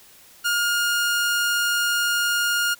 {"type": "tone", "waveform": "sawtooth", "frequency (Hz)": 1419, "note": "F6", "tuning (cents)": 27, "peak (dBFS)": -16, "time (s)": [0.44, 2.75], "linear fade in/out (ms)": 20, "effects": ["white hiss -50 dBFS RMS until 2.79 s"]}